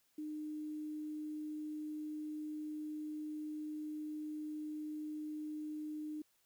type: tone with quantisation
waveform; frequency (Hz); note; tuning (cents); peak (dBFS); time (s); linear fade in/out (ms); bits
sine; 304.6; D#4; -37; -40; 0.18-6.22; 5; 11
effects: white hiss -75 dBFS RMS until 6.45 s